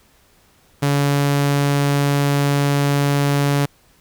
sawtooth tone, 142.1 Hz, C#3, 43 cents sharp, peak -11 dBFS, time 0.82-3.66 s, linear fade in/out 10 ms, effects pink hiss -55 dBFS RMS until 4 s

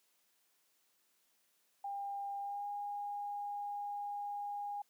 sine tone with pitch glide, 801 to 816.9 Hz, G5 to G#5, +37 to -29 cents, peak -38 dBFS, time 1.84-4.82 s, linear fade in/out 5 ms, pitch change +34 cents, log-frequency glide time 2.4-2.67 s, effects white hiss -75 dBFS RMS until 4.89 s + high-pass 200 Hz 12 dB/octave

